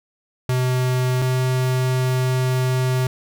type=tone pair in turn; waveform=square; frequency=127.3 / 128.41 Hz; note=C3 / C3; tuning=-47 / -32 cents; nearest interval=unison; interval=15 cents; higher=second; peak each=-18 dBFS; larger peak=neither; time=0.49-1.22 / 1.22-3.07 s; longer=second; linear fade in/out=2 ms; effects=none